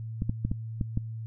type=clicks; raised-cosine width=5 ms; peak=-15 dBFS; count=6; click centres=0.221 / 0.295 / 0.45 / 0.515 / 0.812 / 0.974 s; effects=noise-tail reverb RT60 0.1 s tail -25 dB re dry + added 112 Hz sine -34 dBFS peak until 1.26 s